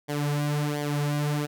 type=tone with flanger; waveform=sawtooth; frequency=146.83 Hz; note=D3; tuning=in tune; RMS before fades=-27 dBFS; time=0.08-1.47 s; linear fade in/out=20 ms; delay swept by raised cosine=0.75 to 4.55 ms; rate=1.4 Hz; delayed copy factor=-0.75; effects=none